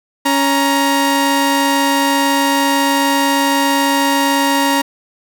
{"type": "tone pair together", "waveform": "sawtooth", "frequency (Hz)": [278.6, 938], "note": ["C#4", "A#5"], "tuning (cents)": [9, 11], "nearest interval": "octave + major sixth", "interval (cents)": 2102, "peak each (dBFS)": -11, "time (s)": [0.25, 4.82], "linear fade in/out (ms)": 10, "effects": []}